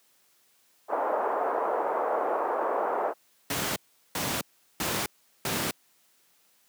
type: band-pass noise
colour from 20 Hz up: pink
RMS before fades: -28 dBFS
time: 0.88-3.14 s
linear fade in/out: 50 ms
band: 460 to 1100 Hz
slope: 24 dB/octave
type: noise bursts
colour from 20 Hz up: pink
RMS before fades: -28 dBFS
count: 4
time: 3.5-5.71 s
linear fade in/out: 2 ms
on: 260 ms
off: 390 ms
effects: white hiss -65 dBFS RMS until 6.68 s + high-pass 150 Hz 12 dB/octave